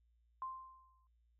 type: tone with exponential decay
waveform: sine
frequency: 1046.5 Hz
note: C6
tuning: in tune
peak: -38 dBFS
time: 0.42-1.07 s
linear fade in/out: 1 ms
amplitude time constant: 140 ms
effects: added 58 Hz sine -70 dBFS peak until 1.39 s